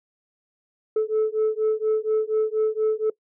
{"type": "beating tone pair", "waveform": "sine", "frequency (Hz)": [432.7, 436.9], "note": ["A4", "A4"], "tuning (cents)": [-29, -12], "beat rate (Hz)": 4.2, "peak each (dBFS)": -21, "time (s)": [0.96, 3.1], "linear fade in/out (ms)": 5, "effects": ["noise-tail reverb RT60 0.1 s tail -22 dB re dry", "tanh soft clip ceiling -16 dBFS"]}